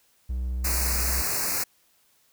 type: tone with vibrato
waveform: triangle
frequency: 62.4 Hz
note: B1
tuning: 19 cents sharp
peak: -24 dBFS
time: 0.29-1.22 s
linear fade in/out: 10 ms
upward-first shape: triangle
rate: 14 Hz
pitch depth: 18 cents each way
type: band-stop noise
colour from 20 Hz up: white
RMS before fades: -27 dBFS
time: 0.64-1.64 s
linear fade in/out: 10 ms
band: 2600 to 4200 Hz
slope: 96 dB/octave
effects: white hiss -64 dBFS RMS until 2.32 s